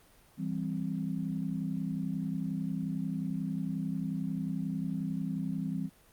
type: chord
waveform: sine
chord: C major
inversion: first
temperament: equal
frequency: 164.81 / 196 / 261.6 Hz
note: E3 / G3 / C4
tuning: 0 / 0 / 0 cents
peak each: -35 / -35 / -37 dBFS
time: 0.37-5.9 s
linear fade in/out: 50 ms
effects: pink hiss -61 dBFS RMS until 6.12 s + Opus 32 kbps